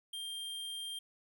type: tone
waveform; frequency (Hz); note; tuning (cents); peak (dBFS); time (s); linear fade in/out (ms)
square; 3189; G7; +29; -40; 0.13-0.99; 5
effects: none